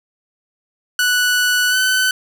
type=tone with pitch glide; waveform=sawtooth; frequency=1480 to 1512 Hz; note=F#6 to F#6; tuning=0 to +37 cents; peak=-10 dBFS; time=0.99-2.11 s; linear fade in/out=2 ms; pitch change=+37 cents; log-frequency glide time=1.69-1.77 s; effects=none